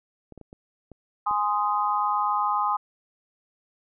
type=clicks; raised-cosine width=2 ms; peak=-30 dBFS; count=6; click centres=0.323 / 0.377 / 0.413 / 0.529 / 0.917 / 1.311 s
type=chord; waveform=sine; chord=Ab major; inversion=none; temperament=just; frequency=830.6 / 1038.3 / 1245.9 Hz; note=Ab5 / C6 / Eb6; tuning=0 / -14 / +2 cents; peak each=-26 dBFS; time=1.26-2.77 s; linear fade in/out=10 ms
effects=none